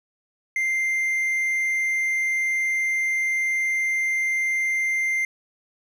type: tone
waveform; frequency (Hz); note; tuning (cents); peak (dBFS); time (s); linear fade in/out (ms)
triangle; 2093; C7; 0; -19; 0.56-5.25; 2
effects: none